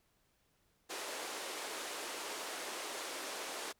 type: band-pass noise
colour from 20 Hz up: pink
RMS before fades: -43 dBFS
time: 0.89-3.73 s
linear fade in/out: 20 ms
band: 350 to 11000 Hz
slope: 24 dB/octave
effects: pink hiss -75 dBFS RMS until 3.79 s